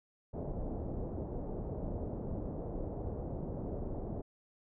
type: low-pass noise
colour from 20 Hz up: pink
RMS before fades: -39 dBFS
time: 0.33-4.22 s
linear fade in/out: 10 ms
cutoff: 650 Hz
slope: 24 dB/octave
effects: none